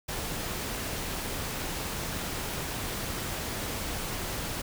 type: noise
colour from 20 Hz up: pink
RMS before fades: -34 dBFS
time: 0.08-4.62 s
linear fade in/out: 10 ms
effects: none